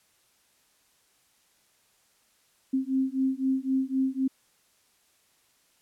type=beating tone pair; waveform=sine; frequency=262.7 / 266.6 Hz; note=C4 / C4; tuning=+7 / +33 cents; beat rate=3.9 Hz; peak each=-27 dBFS; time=2.73-4.28 s; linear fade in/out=10 ms; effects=white hiss -66 dBFS RMS until 5.81 s + low-pass 12000 Hz 12 dB/octave